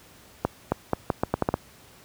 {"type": "accelerating click train", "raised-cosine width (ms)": 1, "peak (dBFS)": -7, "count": 9, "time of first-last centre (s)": [0.45, 1.541], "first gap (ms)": 270, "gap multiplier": 0.79, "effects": ["pink hiss -52 dBFS RMS until 2.04 s", "high-pass 60 Hz 12 dB/octave"]}